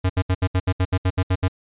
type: tone bursts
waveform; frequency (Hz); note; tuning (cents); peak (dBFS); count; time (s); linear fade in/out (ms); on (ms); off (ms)
square; 92.6; F#2; +2; -17; 12; 0.04-1.482; 10; 56; 70
effects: resampled to 8000 Hz

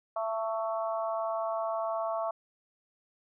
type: harmonic tone with a mistuned harmonic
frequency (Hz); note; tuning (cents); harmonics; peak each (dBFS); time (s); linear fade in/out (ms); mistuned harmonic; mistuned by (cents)
222.7; A3; +21; 3 / 4 / 5 / 6; -31 / -38 / -36 / -43; 0.16-2.31; 5; 6; -22
effects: none

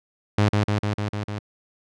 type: tone with echo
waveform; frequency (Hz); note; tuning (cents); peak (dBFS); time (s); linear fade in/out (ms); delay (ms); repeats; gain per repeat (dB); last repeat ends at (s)
sawtooth; 104; G#2; +3; -12; 0.38-0.49; 5; 150; 6; -2; 1.39
effects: low-pass 5000 Hz 12 dB/octave

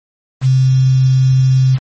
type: tone with quantisation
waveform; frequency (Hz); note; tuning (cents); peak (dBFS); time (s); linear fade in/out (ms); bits
sine; 130.81; C3; 0; -7; 0.41-1.79; 50; 5
effects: MP3 32 kbps

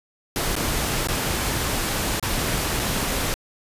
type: noise with dropouts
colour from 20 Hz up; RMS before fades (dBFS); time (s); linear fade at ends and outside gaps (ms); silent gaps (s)
pink; -24; 0.36-3.34; 0; 0.554-0.564 / 1.072-1.086 / 2.197-2.227 / 2.794-2.798
effects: resampled to 32000 Hz

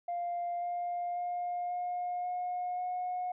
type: tone with pitch steps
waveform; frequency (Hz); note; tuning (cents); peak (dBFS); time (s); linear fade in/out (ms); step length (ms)
sine; 698.5 / 703.8 / 709.1 / 714.4 / 719.8 / 725.2; F5 / F5 / F5 / F5 / F#5 / F#5; 0 / +13 / +26 / +39 / -48 / -35; -31; 0.08-3.32; 5; 540
effects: tanh soft clip ceiling -29 dBFS

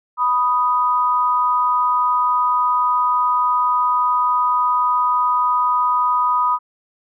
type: tone pair together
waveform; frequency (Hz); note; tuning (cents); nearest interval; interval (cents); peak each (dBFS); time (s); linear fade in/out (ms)
sine; 987 / 1243.5; B5 / D#6; -1 / -1; major third; 400; -17; 0.17-6.59; 50
effects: none

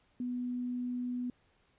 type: tone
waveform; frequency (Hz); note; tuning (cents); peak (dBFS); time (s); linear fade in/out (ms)
sine; 246.9; B3; 0; -33; 0.2-1.3; 2
effects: pink hiss -70 dBFS RMS until 1.78 s + resampled to 8000 Hz

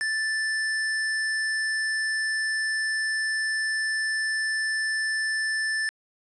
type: tone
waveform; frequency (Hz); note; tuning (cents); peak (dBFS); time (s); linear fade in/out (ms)
square; 1760; A6; 0; -25; 0.01-5.89; 0
effects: resampled to 24000 Hz + 9-bit

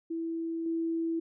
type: tone with level steps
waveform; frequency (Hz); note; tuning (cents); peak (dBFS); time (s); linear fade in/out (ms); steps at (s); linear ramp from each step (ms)
sine; 329.6; E4; 0; -31 / -28; 0.1-1.2; 10; 0.66; 2
effects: none

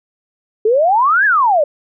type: exponential two-way sweep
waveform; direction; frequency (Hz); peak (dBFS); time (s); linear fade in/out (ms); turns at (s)
sine; up then down; 415.3 to 1742 to 559; -9; 0.65-1.64; 5; 1.25
effects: none

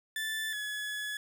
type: tone pair in turn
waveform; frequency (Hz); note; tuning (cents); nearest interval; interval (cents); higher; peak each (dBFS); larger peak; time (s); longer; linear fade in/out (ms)
30% pulse; 1757 / 1699.1; A6 / G#6; -3 / +39; minor second; 58; first; -30 / -32; first; 0.16-0.53 / 0.53-1.17; second; 2
effects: none

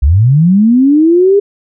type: linear sweep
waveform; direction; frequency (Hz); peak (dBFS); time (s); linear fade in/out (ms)
sine; up; 60.4 to 410.8; -4; 0.02-1.4; 10
effects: none

